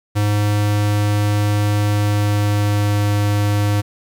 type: tone with pitch glide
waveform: square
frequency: 103.83 to 103.05 Hz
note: G#2 to G#2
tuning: 0 to -13 cents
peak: -15 dBFS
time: 0.15-3.82 s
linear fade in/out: 20 ms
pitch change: -13 cents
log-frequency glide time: 1.69-3.09 s
effects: 9-bit